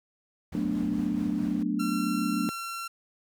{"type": "noise with tremolo", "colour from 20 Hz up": "brown", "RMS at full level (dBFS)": -36, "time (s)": [0.52, 1.63], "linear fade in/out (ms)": 5, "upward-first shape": "sine", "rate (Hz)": 4.6, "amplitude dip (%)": 35}
{"type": "chord", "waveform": "sine", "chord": "B minor seventh", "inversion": "second", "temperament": "equal", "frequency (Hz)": [185, 220, 246.9, 293.7], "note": ["F#3", "A3", "B3", "D4"], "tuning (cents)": [0, 0, 0, 0], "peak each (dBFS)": [-32, -30, -32, -30], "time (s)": [0.55, 2.49], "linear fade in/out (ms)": 0}
{"type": "tone", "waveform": "sawtooth", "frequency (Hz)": 1360, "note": "F6", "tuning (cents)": -46, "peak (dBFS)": -30, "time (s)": [1.79, 2.88], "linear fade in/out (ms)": 10}
{"effects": ["high-pass 100 Hz 12 dB/octave"]}